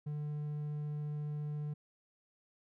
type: tone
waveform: triangle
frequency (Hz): 148.8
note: D3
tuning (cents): +23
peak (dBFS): -34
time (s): 0.06-1.74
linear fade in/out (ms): 10
effects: none